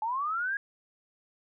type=linear sweep; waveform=sine; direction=up; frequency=848 to 1661.2 Hz; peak=-28 dBFS; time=0.02-0.57 s; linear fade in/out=2 ms; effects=none